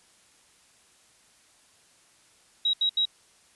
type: tone bursts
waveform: sine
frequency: 3840 Hz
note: B7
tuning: 49 cents flat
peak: -21 dBFS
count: 3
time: 2.65-3.054 s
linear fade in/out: 5 ms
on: 84 ms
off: 76 ms
effects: white hiss -60 dBFS RMS until 3.55 s + resampled to 24000 Hz